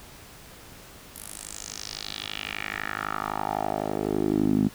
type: tone with band-pass filter sweep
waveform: 10% pulse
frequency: 51.91 Hz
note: G#1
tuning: in tune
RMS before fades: -29 dBFS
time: 1.14-4.69 s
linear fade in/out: 20 ms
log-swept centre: 12000 to 220 Hz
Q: 3.1
effects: pink hiss -47 dBFS RMS until 4.74 s